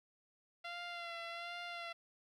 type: tone with vibrato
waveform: 10% pulse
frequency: 687 Hz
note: F5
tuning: 29 cents flat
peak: -34 dBFS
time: 0.64-1.93 s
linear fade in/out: 10 ms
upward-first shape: sine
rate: 1.3 Hz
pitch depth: 30 cents each way
effects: low-pass 4000 Hz 12 dB/octave + 12-bit